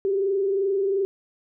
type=tone with frequency modulation; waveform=sine; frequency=392 Hz; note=G4; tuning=in tune; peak=-20 dBFS; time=0.05-1.05 s; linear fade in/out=0 ms; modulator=22.8 Hz; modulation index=0.59; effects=none